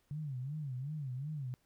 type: tone with vibrato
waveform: sine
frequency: 139.4 Hz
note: C#3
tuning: 10 cents sharp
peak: -37 dBFS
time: 0.11-1.54 s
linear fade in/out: 0 ms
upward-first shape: sine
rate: 2.7 Hz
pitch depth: 190 cents each way
effects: pink hiss -75 dBFS RMS until 1.65 s